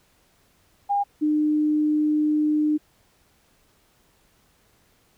sine tone pair in turn, 808 / 302.7 Hz, G#5 / D#4, -48 / -48 cents, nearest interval octave + perfect fourth, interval 1700 cents, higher first, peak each -19 / -18 dBFS, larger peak second, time 0.89-1.04 / 1.21-2.78 s, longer second, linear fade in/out 20 ms, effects pink hiss -62 dBFS RMS until 5.17 s

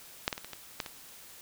clicks, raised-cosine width 0.2 ms, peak -9 / -15 / -22 / -24 / -22 / -14 / -22 dBFS, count 7, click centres 0.279 / 0.328 / 0.379 / 0.446 / 0.533 / 0.802 / 0.862 s, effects white hiss -51 dBFS RMS until 1.41 s

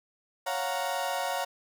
35% pulse chord, Gb major seventh, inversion second, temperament equal, 554.4 / 698.5 / 740 / 932.3 Hz, Db5 / F5 / Gb5 / Bb5, 0 / 0 / 0 / 0 cents, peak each -33 dBFS, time 0.46-1.45 s, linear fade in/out 10 ms, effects none

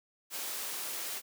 white high-pass noise, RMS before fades -38 dBFS, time 0.3-1.22 s, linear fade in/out 50 ms, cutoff 310 Hz, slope 12 dB/octave, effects none

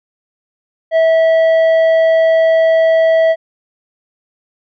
sine tone with tanh clipping, 650 Hz, E5, 24 cents flat, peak -9 dBFS, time 0.91-3.36 s, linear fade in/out 50 ms, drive 7 dB, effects none

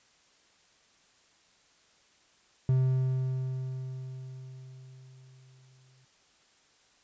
triangle tone with exponential decay, 130 Hz, C3, 11 cents flat, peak -19 dBFS, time 2.69-6.05 s, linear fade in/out 2 ms, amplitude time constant 730 ms, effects white hiss -64 dBFS RMS until 7.03 s + resampled to 16000 Hz

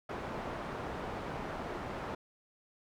white low-pass noise, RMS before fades -40 dBFS, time 0.09-2.15 s, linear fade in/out 5 ms, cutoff 940 Hz, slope 12 dB/octave, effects none

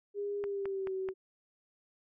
sine tone with pitch glide, 406.5 to 379.3 Hz, G#4 to F#4, -37 to +43 cents, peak -33 dBFS, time 0.14-1.14 s, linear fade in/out 50 ms, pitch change -120 cents, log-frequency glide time 0.4-0.93 s
click train, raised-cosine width 0.5 ms, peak -28 dBFS, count 4, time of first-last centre 0.44-1.088 s, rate 4.63 Hz
effects none

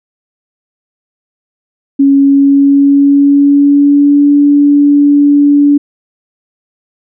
sine tone with pitch glide, 276.9 to 287.8 Hz, C#4 to D4, -2 to -35 cents, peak -3 dBFS, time 1.99-5.78 s, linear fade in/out 10 ms, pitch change +67 cents, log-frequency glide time 2.15-4.31 s, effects none

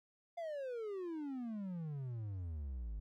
triangle exponential sweep, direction down, 698.5 to 49.97 Hz, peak -38 dBFS, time 0.37-3 s, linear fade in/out 10 ms, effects none

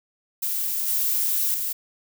violet noise with level steps, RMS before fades -26 / -23 / -27 dBFS, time 0.42-1.73 s, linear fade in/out 10 ms, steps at 0.88 / 1.54 s, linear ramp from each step 2 ms, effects none

